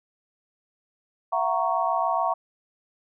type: chord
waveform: sine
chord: F# dominant seventh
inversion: third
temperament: equal with one note detuned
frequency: 673.1 / 740 / 932.3 / 1108.7 Hz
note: E5 / F#5 / A#5 / C#6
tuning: +36 / 0 / 0 / 0 cents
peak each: -27 dBFS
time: 1.32-2.34 s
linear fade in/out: 10 ms
effects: none

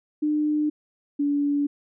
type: tone pair in turn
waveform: sine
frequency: 301 / 287.3 Hz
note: D4 / D4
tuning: +43 / -38 cents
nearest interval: minor second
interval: 81 cents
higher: first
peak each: -20 dBFS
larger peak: neither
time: 0.22-0.7 / 1.19-1.67 s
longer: neither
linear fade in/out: 10 ms
effects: none

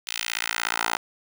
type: tone with high-pass filter sweep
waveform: 10% pulse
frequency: 56.8 Hz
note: A#1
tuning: 44 cents flat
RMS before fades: -28 dBFS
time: 0.07-0.97 s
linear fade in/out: 5 ms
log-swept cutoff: 3100 to 920 Hz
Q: 1.3
effects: none

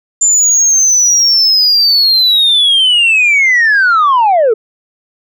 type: linear sweep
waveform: sine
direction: down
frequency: 7190 to 415.3 Hz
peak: -4 dBFS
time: 0.21-4.54 s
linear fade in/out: 10 ms
effects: tanh soft clip ceiling -4 dBFS

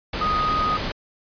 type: tone in noise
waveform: sine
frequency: 1244.5 Hz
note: D#6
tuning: in tune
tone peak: -20 dBFS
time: 0.21-0.77 s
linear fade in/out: 5 ms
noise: pink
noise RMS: -27 dBFS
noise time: 0.13-0.92 s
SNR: +4 dB
effects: resampled to 11025 Hz

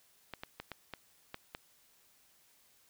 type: clicks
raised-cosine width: 0.3 ms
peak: -25 dBFS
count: 7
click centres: 0.337 / 0.435 / 0.6 / 0.717 / 0.937 / 1.344 / 1.549 s
effects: white hiss -67 dBFS RMS until 2.89 s

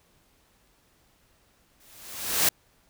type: noise with exponential growth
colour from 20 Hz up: white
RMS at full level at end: -19 dBFS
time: 1.8-2.49 s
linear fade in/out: 5 ms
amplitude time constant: 150 ms
effects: pink hiss -64 dBFS RMS until 2.89 s

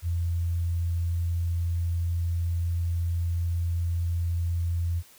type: tone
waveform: sine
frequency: 85.3 Hz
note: F2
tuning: 40 cents flat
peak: -24 dBFS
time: 0.02-5.03 s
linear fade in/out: 50 ms
effects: white hiss -54 dBFS RMS until 5.18 s

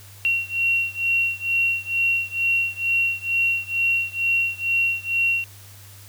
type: beating tone pair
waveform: sine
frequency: 2738 / 2740.2 Hz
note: F7 / F7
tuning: -35 / -34 cents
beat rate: 2.2 Hz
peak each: -22 / -23 dBFS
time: 0.25-5.44 s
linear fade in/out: 0 ms
effects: added 99 Hz sine -44 dBFS peak until 6.08 s + white hiss -47 dBFS RMS until 6.08 s

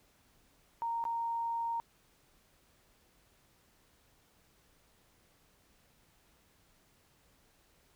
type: tone with dropouts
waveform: sine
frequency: 927 Hz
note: A#5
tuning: 10 cents flat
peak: -32 dBFS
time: 0.82-1.8 s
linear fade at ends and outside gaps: 0 ms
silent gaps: 1.04-1.052 s
effects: pink hiss -68 dBFS RMS until 7.95 s

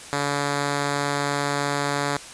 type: tone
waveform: 5% pulse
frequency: 143 Hz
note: D3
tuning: 46 cents flat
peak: -11 dBFS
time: 0.13-2.17 s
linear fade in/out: 0 ms
effects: white hiss -40 dBFS RMS until 2.33 s + resampled to 22050 Hz

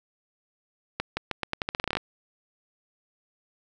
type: accelerating click train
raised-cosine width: 0.3 ms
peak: -11 dBFS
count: 15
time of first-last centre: 1-1.97 s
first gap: 170 ms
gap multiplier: 0.84
effects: none

